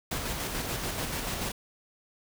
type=noise with tremolo; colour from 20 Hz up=pink; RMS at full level=-32 dBFS; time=0.11-1.52 s; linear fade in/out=5 ms; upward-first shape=square; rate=6.9 Hz; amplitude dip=30%; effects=none